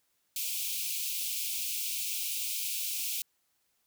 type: high-pass noise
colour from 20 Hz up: white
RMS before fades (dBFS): -34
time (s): 0.36-3.22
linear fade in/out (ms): 2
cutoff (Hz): 2300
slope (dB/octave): 96
effects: white hiss -75 dBFS RMS until 3.86 s